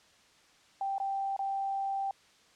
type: tone with dropouts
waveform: sine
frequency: 784 Hz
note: G5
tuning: in tune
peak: -30 dBFS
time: 0.81-2.11 s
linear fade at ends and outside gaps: 2 ms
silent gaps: 0.982-1 / 1.365-1.391 s
effects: white hiss -62 dBFS RMS until 2.55 s + low-pass 6000 Hz 12 dB/octave